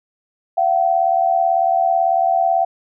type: tone pair together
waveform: sine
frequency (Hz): 683 / 761.1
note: F5 / F#5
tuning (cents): -39 / +49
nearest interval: major second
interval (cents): 188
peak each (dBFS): -16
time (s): 0.57-2.65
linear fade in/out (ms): 10
effects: none